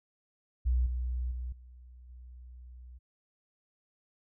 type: tone with level steps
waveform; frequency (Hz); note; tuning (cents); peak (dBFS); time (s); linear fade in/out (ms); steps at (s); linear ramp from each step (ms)
sine; 61.74; B1; 0; -24 / -30 / -34 / -49 / -46; 0.65-2.99; 20; 0.86 / 1.31 / 1.52 / 2.09; 5
effects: none